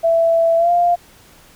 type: tone with pitch glide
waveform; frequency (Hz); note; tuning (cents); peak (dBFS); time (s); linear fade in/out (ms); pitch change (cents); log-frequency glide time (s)
sine; 664 to 698.6; E5 to F5; +12 to 0; -11; 0.03-0.96; 20; +88; 0.57-0.71
effects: pink hiss -47 dBFS RMS until 1.55 s